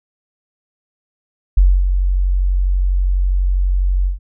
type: tone with ADSR envelope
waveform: sine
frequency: 46.1 Hz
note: F#1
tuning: 6 cents flat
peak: -5 dBFS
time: 1.57-4.19 s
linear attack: 7 ms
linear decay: 250 ms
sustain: -7 dB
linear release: 130 ms
effects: none